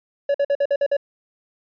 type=tone bursts; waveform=triangle; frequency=565 Hz; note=C#5; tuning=33 cents sharp; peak=-14 dBFS; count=7; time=0.29-0.968 s; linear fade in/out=5 ms; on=54 ms; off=50 ms; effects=resampled to 11025 Hz